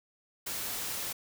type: noise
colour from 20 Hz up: white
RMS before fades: -36 dBFS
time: 0.46-1.13 s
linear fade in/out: 10 ms
effects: none